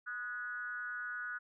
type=tone with frequency modulation; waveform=sine; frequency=1467 Hz; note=F#6; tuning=15 cents flat; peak=-38 dBFS; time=0.06-1.39 s; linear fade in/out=20 ms; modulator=225 Hz; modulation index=0.65; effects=none